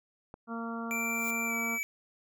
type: click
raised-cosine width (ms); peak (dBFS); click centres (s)
1; -30; 0.341
type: harmonic tone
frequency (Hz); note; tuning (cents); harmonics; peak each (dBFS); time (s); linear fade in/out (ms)
230.1; A#3; -22; 1 / 2 / 3 / 4 / 5 / 6; -36 / -44 / -44 / -46 / -43 / -43; 0.47-1.79; 50
type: tone with pitch glide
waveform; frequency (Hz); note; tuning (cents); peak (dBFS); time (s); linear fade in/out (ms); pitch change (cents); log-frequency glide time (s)
square; 2349 to 2298; D7 to D7; 0 to -38; -32; 0.91-1.83; 0; -38; 1.46-1.54
type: noise with exponential growth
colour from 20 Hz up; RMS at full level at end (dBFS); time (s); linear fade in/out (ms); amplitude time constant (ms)
violet; -38; 0.95-1.31; 5; 78
effects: none

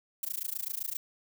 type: noise with amplitude modulation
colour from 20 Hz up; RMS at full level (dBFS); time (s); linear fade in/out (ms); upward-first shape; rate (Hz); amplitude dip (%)
violet; -32; 0.23-0.97; 2; sine; 27.7; 100
effects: none

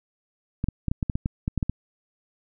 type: clicks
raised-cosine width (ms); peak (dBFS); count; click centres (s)
5; -12; 12; 0.641 / 0.686 / 0.883 / 0.915 / 1.028 / 1.098 / 1.155 / 1.259 / 1.479 / 1.577 / 1.628 / 1.696
effects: none

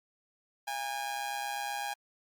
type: tone with amplitude modulation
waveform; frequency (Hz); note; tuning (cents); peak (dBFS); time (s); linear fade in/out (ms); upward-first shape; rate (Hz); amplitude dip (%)
sawtooth; 815; G#5; -33; -27; 0.67-1.94; 10; sine; 128; 65
effects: Opus 48 kbps

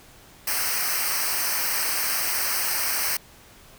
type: noise with comb filter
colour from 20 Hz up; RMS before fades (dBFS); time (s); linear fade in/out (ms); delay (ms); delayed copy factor
white; -25; 0.47-3.17; 5; 0.28; -0.9
effects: pink hiss -50 dBFS RMS until 3.78 s

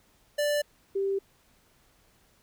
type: tone pair in turn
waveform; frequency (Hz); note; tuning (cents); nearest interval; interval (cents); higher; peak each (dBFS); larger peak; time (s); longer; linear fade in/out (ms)
square / sine; 587.3 / 392; D5 / G4; 0 / 0; perfect fifth; 700; first; -25; neither; 0.38-0.62 / 0.95-1.19; neither; 10
effects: pink hiss -64 dBFS RMS until 2.42 s

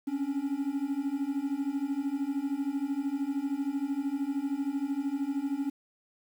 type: beating tone pair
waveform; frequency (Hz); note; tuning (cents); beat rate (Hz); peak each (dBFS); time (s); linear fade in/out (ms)
triangle; 270.8 / 283.8; C#4 / C#4; -40 / +41; 13; -31 / -29; 0.07-5.7; 10
effects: 9-bit

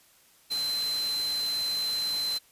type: tone in noise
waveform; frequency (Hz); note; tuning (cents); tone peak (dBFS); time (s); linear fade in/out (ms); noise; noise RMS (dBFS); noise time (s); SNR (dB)
sine; 4078; C8; -45; -27; 0.5-2.39; 20; white; -38; 0.5-2.39; +8
effects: white hiss -60 dBFS RMS until 2.51 s + resampled to 32000 Hz

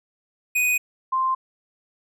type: tone pair in turn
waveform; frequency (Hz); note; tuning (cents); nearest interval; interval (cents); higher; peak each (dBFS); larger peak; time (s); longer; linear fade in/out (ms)
square / sine; 2489 / 1046.5; D#7 / C6; 0 / 0; octave + minor third; 1500; first; -19; neither; 0.55-0.78 / 1.12-1.35; neither; 10
effects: none

